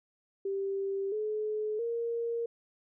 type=tone with pitch steps; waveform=sine; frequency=392 / 427.5 / 466.2 Hz; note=G4 / A4 / A#4; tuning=0 / -50 / 0 cents; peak=-30 dBFS; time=0.45-2.46 s; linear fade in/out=5 ms; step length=670 ms; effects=none